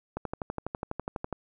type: click train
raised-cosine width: 1 ms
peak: -18 dBFS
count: 15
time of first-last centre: 0.17-1.327 s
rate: 12.1 Hz
effects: none